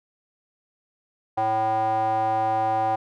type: tone with band-pass filter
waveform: square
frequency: 110 Hz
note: A2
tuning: in tune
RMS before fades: -23 dBFS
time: 1.37-2.96 s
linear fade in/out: 10 ms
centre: 790 Hz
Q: 6.2
effects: none